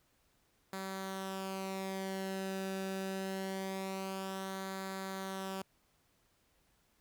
sawtooth tone with flanger, 191.7 Hz, G3, 38 cents flat, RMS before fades -40 dBFS, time 0.73-5.62 s, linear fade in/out 2 ms, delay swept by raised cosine 0.35 to 0.94 ms, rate 0.24 Hz, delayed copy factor -0.55, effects pink hiss -73 dBFS RMS until 7 s

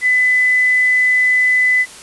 sine tone, 2005 Hz, B6, 26 cents sharp, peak -10 dBFS, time 0.01-1.86 s, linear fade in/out 50 ms, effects white hiss -36 dBFS RMS until 2.02 s + resampled to 24000 Hz

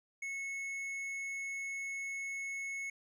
triangle tone with hard clipping, 2194 Hz, C#7, 18 cents flat, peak -39 dBFS, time 0.22-2.9 s, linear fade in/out 5 ms, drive 10 dB, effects none

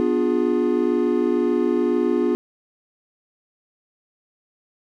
triangle chord, B diminished seventh, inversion none, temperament equal with one note detuned, 246.9 / 293.7 / 353.3 / 415.3 Hz, B3 / D4 / F4 / Ab4, 0 / 0 / +20 / 0 cents, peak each -21 / -23 / -19 / -22 dBFS, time 0-2.35 s, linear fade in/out 0 ms, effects none

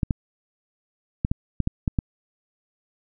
clicks, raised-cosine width 5 ms, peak -9 dBFS, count 8, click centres 0.032 / 0.108 / 1.249 / 1.315 / 1.603 / 1.674 / 1.878 / 1.988 s, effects none

